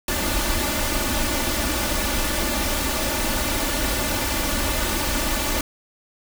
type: noise with comb filter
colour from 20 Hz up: pink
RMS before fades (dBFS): -23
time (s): 0.08-5.61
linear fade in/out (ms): 2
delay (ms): 3.4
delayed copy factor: +0.75
effects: none